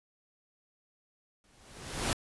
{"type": "noise with exponential growth", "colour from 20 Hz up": "pink", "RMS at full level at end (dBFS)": -28, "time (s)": [1.44, 2.13], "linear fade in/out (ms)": 1, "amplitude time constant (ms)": 150, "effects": ["resampled to 24000 Hz"]}